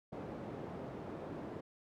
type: band-pass noise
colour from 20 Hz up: white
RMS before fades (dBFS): -45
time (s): 0.12-1.61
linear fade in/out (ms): 10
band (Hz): 100 to 490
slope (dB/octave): 12
effects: none